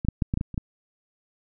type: clicks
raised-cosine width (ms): 5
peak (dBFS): -17 / -7 / -9 / -12 / -12 / -15 / -23 / -13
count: 8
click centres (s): 0.049 / 0.086 / 0.222 / 0.339 / 0.374 / 0.411 / 0.543 / 0.578
effects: none